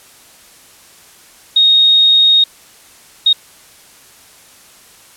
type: tone bursts at uneven times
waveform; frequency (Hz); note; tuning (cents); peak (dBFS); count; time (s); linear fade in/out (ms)
sine; 3729; A#7; 0; -6; 2; 1.56-2.44 / 3.26-3.33; 5
effects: white hiss -43 dBFS RMS until 5.16 s + low-pass 12000 Hz 12 dB/octave